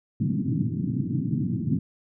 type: band-pass noise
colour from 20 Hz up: pink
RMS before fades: -26 dBFS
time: 0.2-1.79 s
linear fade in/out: 5 ms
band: 110 to 290 Hz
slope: 48 dB/octave
effects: none